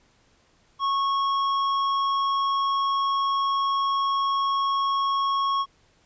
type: tone with hard clipping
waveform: sine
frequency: 1100 Hz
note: C#6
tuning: 14 cents flat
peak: -23 dBFS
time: 0.79-5.66 s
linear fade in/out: 50 ms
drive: 8 dB
effects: pink hiss -62 dBFS RMS until 6.05 s + resampled to 16000 Hz